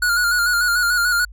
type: tone with vibrato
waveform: square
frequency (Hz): 1432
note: F6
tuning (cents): +43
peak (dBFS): -16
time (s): 0.02-1.25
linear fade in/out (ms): 5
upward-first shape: square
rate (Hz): 6.8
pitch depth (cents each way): 38
effects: added 50 Hz sine -36 dBFS peak until 1.32 s